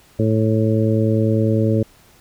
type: harmonic tone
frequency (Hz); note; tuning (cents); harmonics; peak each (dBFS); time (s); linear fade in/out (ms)
110; A2; 0; 1 / 2 / 3 / 4 / 5; -17 / -20 / -22 / -23 / -24; 0.19-1.83; 5
effects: pink hiss -51 dBFS RMS until 2.2 s